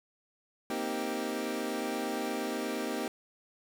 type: chord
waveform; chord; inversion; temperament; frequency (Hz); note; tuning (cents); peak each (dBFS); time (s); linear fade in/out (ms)
25% pulse; C minor seventh; third; equal with one note detuned; 233.1 / 261.6 / 312.4 / 392; Bb3 / C4 / Eb4 / G4; 0 / 0 / +7 / 0; -34; 0.7-3.08; 2
effects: 9-bit